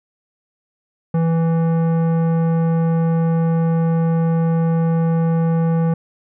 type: tone with tanh clipping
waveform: sine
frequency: 164.81 Hz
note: E3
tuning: in tune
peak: -16 dBFS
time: 1.14-5.94 s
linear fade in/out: 5 ms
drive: 14 dB
effects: none